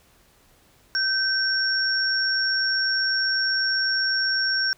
sine tone pair together, 1548 / 5516 Hz, G6 / F8, -22 / -22 cents, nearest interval octave + minor seventh, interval 2200 cents, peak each -23 dBFS, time 0.95-4.73 s, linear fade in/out 0 ms, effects pink hiss -58 dBFS RMS until 4.77 s

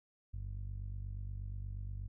sawtooth tone with low-pass filter, 48.39 Hz, G1, 22 cents flat, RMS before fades -42 dBFS, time 0.33-2.08 s, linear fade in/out 10 ms, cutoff 99 Hz, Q 2.1, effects none

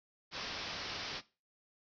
white low-pass noise, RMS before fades -42 dBFS, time 0.31-1.22 s, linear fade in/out 50 ms, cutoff 5600 Hz, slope 96 dB/octave, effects noise-tail reverb RT60 0.3 s tail -18 dB re dry

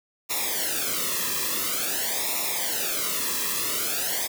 white noise with flanger, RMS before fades -27 dBFS, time 0.29-4.28 s, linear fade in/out 20 ms, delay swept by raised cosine 0.64 to 1.37 ms, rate 0.48 Hz, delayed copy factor -0.95, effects none

